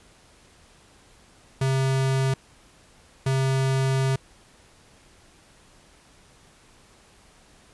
square tone bursts at uneven times, 133.4 Hz, C3, 34 cents sharp, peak -21 dBFS, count 2, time 1.61-2.34 / 3.26-4.16 s, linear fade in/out 5 ms, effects pink hiss -55 dBFS RMS until 7.73 s + resampled to 24000 Hz

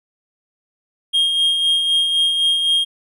triangle tone with tremolo, 3234 Hz, G#7, 47 cents flat, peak -11 dBFS, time 1.13-2.85 s, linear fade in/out 20 ms, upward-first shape sine, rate 3.9 Hz, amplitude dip 40%, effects none

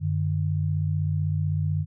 sine tone pair together, 95.19 / 151.1 Hz, F#2 / D3, +50 / +50 cents, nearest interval minor sixth, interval 800 cents, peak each -25 dBFS, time 0-1.86 s, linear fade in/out 50 ms, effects none

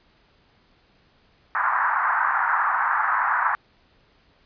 pink band-pass noise, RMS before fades -22 dBFS, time 1.55-3.55 s, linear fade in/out 0 ms, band 870 to 1700 Hz, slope 48 dB/octave, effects pink hiss -60 dBFS RMS until 4.45 s + resampled to 11025 Hz

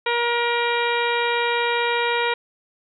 harmonic tone with a mistuned harmonic, 474.5 Hz, A#4, 31 cents sharp, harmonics 1 / 2 / 3 / 4 / 5 / 6 / 7 / 8, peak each -24 / -24 / -28 / -28 / -27 / -34 / -34 / -32 dBFS, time 0.06-2.34 s, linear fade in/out 5 ms, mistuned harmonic 7, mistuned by -34 cents, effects none

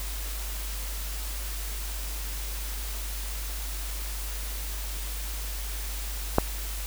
click, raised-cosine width 1 ms, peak -4 dBFS, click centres 6.384 s, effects added 50 Hz sine -32 dBFS peak until 6.86 s + white hiss -38 dBFS RMS until 6.86 s

